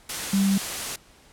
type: tone in noise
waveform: sine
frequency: 196 Hz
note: G3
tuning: in tune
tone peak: -18 dBFS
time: 0.33-0.58 s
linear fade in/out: 5 ms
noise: white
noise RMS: -30 dBFS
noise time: 0.09-0.96 s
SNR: +9 dB
effects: pink hiss -54 dBFS RMS until 1.32 s + low-pass 11000 Hz 12 dB/octave